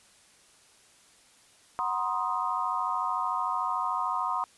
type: chord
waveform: sine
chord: C half-diminished seventh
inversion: second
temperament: equal with one note detuned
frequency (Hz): 740 / 953 / 1046.5 / 1244.5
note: Gb5 / Bb5 / C6 / Eb6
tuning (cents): 0 / +38 / 0 / 0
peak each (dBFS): -35 / -32 / -31 / -32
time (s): 1.79-4.44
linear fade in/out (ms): 0
effects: white hiss -59 dBFS RMS until 4.57 s + resampled to 24000 Hz